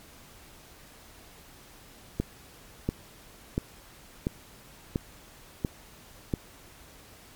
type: click train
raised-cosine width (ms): 3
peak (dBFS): -13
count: 7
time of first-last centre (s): 2.2-6.338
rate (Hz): 1.45
effects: pink hiss -52 dBFS RMS until 7.35 s + MP3 96 kbps

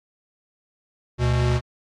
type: tone pair together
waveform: square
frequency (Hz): 72.72 / 122.3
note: D2 / B2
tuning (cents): -16 / -16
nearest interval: major sixth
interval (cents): 900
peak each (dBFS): -24 / -20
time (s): 1.18-1.61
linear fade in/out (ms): 50
effects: low-pass 6000 Hz 12 dB/octave + AAC 32 kbps

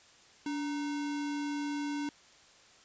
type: tone with sample-and-hold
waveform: sine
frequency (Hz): 289.3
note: D4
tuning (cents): -26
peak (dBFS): -32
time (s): 0.46-2.09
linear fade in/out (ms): 2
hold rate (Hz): 1225
effects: white hiss -59 dBFS RMS until 2.84 s + resampled to 16000 Hz

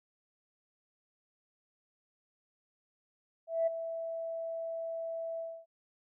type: tone with ADSR envelope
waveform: sine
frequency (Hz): 659.3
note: E5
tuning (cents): 0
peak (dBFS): -24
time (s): 3.47-5.66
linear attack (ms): 200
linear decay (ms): 13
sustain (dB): -11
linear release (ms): 270
effects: tanh soft clip ceiling -20 dBFS

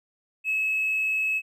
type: tone with hard clipping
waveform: sine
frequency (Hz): 2582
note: E7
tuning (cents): -37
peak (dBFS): -23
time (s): 0.44-1.42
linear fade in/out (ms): 50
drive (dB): 1
effects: none

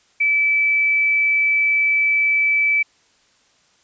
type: tone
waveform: sine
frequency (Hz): 2309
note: D7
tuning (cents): -30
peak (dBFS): -14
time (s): 0.2-2.83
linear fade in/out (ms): 10
effects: white hiss -58 dBFS RMS until 3.83 s + resampled to 16000 Hz

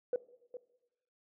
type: tone with echo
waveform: sine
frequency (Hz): 493.9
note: B4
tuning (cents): 0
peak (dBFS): -27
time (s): 0.13-0.16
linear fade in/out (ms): 2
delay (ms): 410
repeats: 1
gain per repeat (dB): -13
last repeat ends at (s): 0.57
effects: noise-tail reverb RT60 1.0 s tail -19 dB re dry + tanh soft clip ceiling -24 dBFS

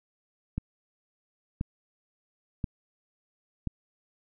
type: click train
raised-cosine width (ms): 5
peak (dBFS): -17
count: 4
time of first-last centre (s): 0.58-3.673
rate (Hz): 0.97
effects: none

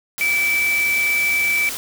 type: tone in noise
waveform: sine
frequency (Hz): 2315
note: D7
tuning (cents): -25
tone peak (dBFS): -16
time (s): 0.21-1.69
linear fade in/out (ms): 0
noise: white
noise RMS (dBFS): -28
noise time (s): 0.18-1.77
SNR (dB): +9
effects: none

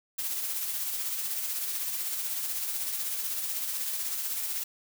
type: noise with tremolo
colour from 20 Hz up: blue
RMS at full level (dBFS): -31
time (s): 0.18-4.64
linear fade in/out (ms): 10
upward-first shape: sine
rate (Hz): 16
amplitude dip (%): 35
effects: none

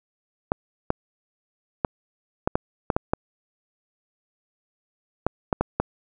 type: clicks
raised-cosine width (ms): 1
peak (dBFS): -6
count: 12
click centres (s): 0.519 / 0.904 / 1.848 / 2.475 / 2.555 / 2.902 / 2.965 / 3.135 / 5.266 / 5.528 / 5.61 / 5.8
effects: none

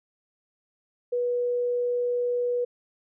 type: tone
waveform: sine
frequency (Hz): 487.4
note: B4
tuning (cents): -23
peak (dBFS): -23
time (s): 1.12-2.65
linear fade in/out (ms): 10
effects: none

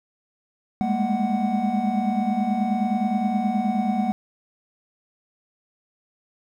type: tone cluster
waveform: triangle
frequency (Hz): 202.4 / 211.8 / 232.2 / 745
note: G#3 / G#3 / A#3 / F#5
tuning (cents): -44 / +34 / -7 / +12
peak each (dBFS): -24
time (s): 0.81-4.12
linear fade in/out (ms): 0
effects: none

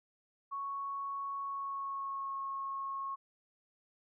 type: tone with pitch glide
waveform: sine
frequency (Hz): 1108.7 to 1091.5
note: C#6 to C#6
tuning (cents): 0 to -27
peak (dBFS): -36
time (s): 0.51-3.16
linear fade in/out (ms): 20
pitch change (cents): -27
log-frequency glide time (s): 1.41-2.39
effects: none

